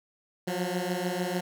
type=beating tone pair; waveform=15% pulse; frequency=176.4 / 183.1 Hz; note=F3 / F#3; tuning=+18 / -18 cents; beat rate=6.7 Hz; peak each=-25 dBFS; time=0.47-1.41 s; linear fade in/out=10 ms; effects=none